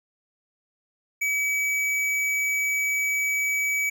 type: tone with tanh clipping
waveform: sine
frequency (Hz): 2282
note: C#7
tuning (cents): +50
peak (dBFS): -24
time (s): 1.21-3.9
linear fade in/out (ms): 10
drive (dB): 16
effects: none